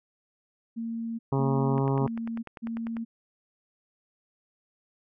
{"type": "tone bursts", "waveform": "sine", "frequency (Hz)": 229, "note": "A#3", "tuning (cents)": -31, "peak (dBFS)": -30, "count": 4, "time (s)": [0.76, 3.05], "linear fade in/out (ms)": 20, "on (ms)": 430, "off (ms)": 190}
{"type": "harmonic tone", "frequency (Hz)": 136.1, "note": "C#3", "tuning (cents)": -31, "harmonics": [1, 2, 3, 4, 5, 6, 7, 8, 9], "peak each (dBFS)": [-25, -30, -30, -39, -40, -37, -36, -40, -45], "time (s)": [1.32, 2.07], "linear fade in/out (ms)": 5}
{"type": "click train", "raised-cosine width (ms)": 0.5, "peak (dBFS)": -26, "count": 13, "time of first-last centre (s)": [1.78, 2.968], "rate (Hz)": 10.1}
{"effects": []}